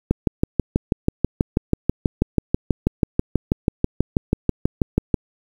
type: click train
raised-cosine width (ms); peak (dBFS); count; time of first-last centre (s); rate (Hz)
3; -3; 32; 0.11-5.142; 6.16
effects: 7-bit